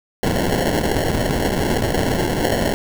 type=noise with sample-and-hold; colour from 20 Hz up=white; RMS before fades=-19 dBFS; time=0.23-2.74 s; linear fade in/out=0 ms; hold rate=1225 Hz; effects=none